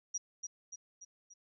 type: tone with echo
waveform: sine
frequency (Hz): 5760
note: F#8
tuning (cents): -47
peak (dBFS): -33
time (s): 0.14-0.18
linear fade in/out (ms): 10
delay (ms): 290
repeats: 4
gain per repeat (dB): -5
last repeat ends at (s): 1.34
effects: none